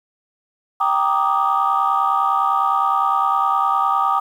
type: chord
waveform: sine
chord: Eb major seventh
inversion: first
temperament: equal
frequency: 784 / 932.3 / 1174.7 / 1244.5 Hz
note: G5 / Bb5 / D6 / Eb6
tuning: 0 / 0 / 0 / 0 cents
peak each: -20 / -23 / -19 / -19 dBFS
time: 0.8-4.2 s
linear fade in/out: 10 ms
effects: tanh soft clip ceiling -7 dBFS + 8-bit